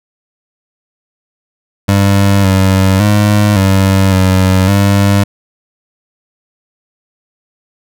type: tone with pitch steps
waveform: 25% pulse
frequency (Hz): 99.2 / 95.5 / 104.1 / 96.4 / 93.9 / 99.9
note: G2 / G2 / G#2 / G2 / F#2 / G2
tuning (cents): +21 / -45 / +5 / -28 / +26 / +33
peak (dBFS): -3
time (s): 1.88-5.24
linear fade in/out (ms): 10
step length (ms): 560
effects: none